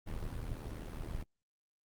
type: noise with amplitude modulation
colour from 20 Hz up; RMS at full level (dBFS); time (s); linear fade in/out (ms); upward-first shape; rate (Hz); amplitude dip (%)
brown; -37; 0.06-1.24; 20; sine; 79.2; 65
effects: Opus 32 kbps